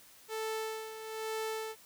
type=tone with tremolo; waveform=sawtooth; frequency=440 Hz; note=A4; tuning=in tune; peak=-30 dBFS; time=0.28-1.76 s; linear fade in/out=50 ms; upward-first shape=sine; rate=1.1 Hz; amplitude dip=65%; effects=white hiss -58 dBFS RMS until 1.85 s